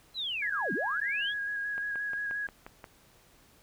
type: linear two-way sweep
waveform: sine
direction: down then up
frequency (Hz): 4139 to 160.3 to 3469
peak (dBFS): -31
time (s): 0.14-1.34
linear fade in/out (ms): 50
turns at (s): 0.73
type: tone with vibrato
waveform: sine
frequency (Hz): 1651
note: G#6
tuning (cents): -11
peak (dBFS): -31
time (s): 0.42-2.47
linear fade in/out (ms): 5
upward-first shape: square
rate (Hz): 5.7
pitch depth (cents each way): 19
type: click train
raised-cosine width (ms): 0.5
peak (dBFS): -28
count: 7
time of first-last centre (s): 1.78-2.842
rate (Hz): 5.65
effects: pink hiss -61 dBFS RMS until 3.62 s